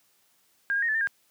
sine tone with pitch steps, 1612 / 1627 / 1857 / 1740 / 1803 / 1618 Hz, G6 / G#6 / A#6 / A6 / A6 / G#6, +48 / -36 / -7 / -20 / +42 / -46 cents, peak -23 dBFS, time 0.7-1.072 s, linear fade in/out 0 ms, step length 62 ms, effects white hiss -66 dBFS RMS until 1.3 s + high-pass 100 Hz 12 dB/octave

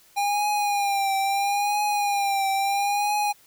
square tone with vibrato, 806 Hz, G5, 48 cents sharp, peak -22 dBFS, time 0.16-3.33 s, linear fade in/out 20 ms, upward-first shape triangle, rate 0.75 Hz, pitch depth 63 cents each way, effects white hiss -56 dBFS RMS until 3.46 s

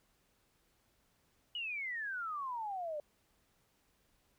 sine exponential sweep, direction down, 2960 to 578 Hz, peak -37 dBFS, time 1.55-3 s, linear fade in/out 2 ms, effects pink hiss -74 dBFS RMS until 4.38 s

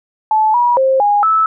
sine tone with pitch steps, 867 / 965 / 530 / 822 / 1308 Hz, A5 / B5 / C5 / G#5 / E6, -26 / -40 / +22 / -18 / -14 cents, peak -9 dBFS, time 0.31-1.46 s, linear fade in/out 2 ms, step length 230 ms, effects none

